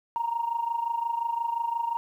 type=tone with amplitude modulation; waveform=sine; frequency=932.3 Hz; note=A#5; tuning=in tune; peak=-22 dBFS; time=0.16-1.97 s; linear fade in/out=0 ms; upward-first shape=sine; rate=25.7 Hz; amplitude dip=75%; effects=tanh soft clip ceiling -18 dBFS + 10-bit